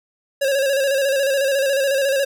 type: tone with vibrato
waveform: square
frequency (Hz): 547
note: C#5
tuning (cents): -23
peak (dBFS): -17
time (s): 0.41-2.25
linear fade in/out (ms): 10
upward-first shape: square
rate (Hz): 14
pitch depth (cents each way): 45
effects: none